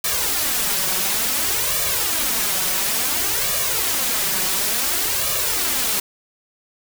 white noise with flanger, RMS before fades -21 dBFS, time 0.04-6 s, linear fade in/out 5 ms, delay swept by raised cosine 1.7 to 5.4 ms, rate 0.57 Hz, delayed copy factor +0.7, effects none

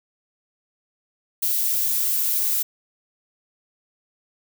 violet noise with high-pass filter sweep, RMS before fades -22 dBFS, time 1.42-2.63 s, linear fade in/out 10 ms, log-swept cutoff 2500 to 520 Hz, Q 0.83, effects none

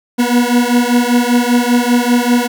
40% pulse beating tone pair, 240 / 245.1 Hz, B3 / B3, -49 / -13 cents, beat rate 5.1 Hz, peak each -12 / -12 dBFS, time 0.18-2.48 s, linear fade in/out 20 ms, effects 8-bit

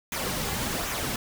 pink noise with flanger, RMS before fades -30 dBFS, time 0.12-1.16 s, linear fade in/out 2 ms, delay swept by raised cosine 0.21 to 3.21 ms, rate 1.3 Hz, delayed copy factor -0.5, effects none

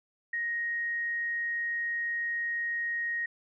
sine tone, 1874 Hz, A#6, 9 cents sharp, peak -29 dBFS, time 0.33-3.26 s, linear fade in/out 5 ms, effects none

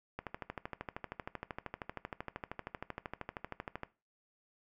click train, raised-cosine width 0.5 ms, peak -24 dBFS, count 48, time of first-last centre 0.19-3.833 s, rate 12.9 Hz, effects noise-tail reverb RT60 0.3 s tail -18 dB re dry

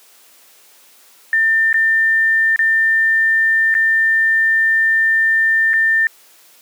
sine tone with dropouts, 1800 Hz, A6, 39 cents sharp, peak -11 dBFS, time 1.33-6.07 s, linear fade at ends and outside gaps 1 ms, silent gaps 1.729-1.742 / 2.561-2.591 / 3.742-3.75 / 5.734-5.738 s, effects white hiss -48 dBFS RMS until 6.61 s + high-pass 300 Hz 12 dB/octave

